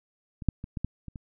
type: clicks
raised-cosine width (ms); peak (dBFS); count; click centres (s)
5; -26 / -10 / -24 / -20 / -16 / -27 / -27; 7; 0.422 / 0.487 / 0.641 / 0.772 / 0.846 / 1.083 / 1.158
effects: none